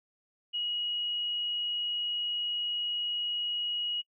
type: tone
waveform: sine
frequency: 2900 Hz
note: F#7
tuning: 35 cents flat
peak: -30 dBFS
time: 0.53-4.02 s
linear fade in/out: 20 ms
effects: noise-tail reverb RT60 0.1 s tail -23 dB re dry